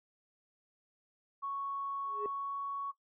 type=tone with pitch glide; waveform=sine; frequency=1108.7 to 1115.1 Hz; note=C#6 to C#6; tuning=0 to +10 cents; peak=-35 dBFS; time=1.42-2.92 s; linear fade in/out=20 ms; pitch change=+10 cents; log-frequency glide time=2.24-2.58 s
type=tone with exponential growth; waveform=sine; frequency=416.1 Hz; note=G#4; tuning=3 cents sharp; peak=-31 dBFS; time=2.04-2.26 s; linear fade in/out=1 ms; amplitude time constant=47 ms
effects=noise-tail reverb RT60 0.1 s tail -17 dB re dry + tanh soft clip ceiling -25 dBFS